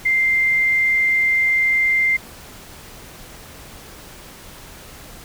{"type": "tone", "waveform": "sine", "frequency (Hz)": 2093, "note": "C7", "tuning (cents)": 0, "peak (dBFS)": -14, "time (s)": [0.05, 2.17], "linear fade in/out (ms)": 10, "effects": ["pink hiss -40 dBFS RMS until 5.24 s"]}